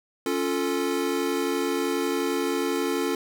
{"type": "chord", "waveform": "square", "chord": "Db augmented", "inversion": "none", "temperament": "equal", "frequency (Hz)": [277.2, 349.2, 440], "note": ["Db4", "F4", "A4"], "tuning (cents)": [0, 0, 0], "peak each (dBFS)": -29, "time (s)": [0.26, 3.15], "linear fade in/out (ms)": 2, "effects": []}